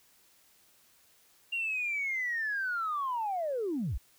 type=linear sweep; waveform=sine; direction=down; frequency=2794 to 34.95 Hz; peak=-29 dBFS; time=1.52-3.98 s; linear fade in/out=10 ms; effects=tanh soft clip ceiling -25 dBFS + white hiss -64 dBFS RMS until 4.18 s